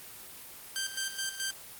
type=tone with tremolo; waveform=10% pulse; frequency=1570 Hz; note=G6; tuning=2 cents sharp; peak=-22 dBFS; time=0.76-1.51 s; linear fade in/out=0 ms; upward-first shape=square; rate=4.7 Hz; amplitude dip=65%; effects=white hiss -47 dBFS RMS until 1.79 s + Opus 24 kbps